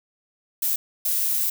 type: noise bursts at uneven times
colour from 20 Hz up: violet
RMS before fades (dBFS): -23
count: 2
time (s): 0.62-0.76 / 1.05-1.5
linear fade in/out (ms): 5
effects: none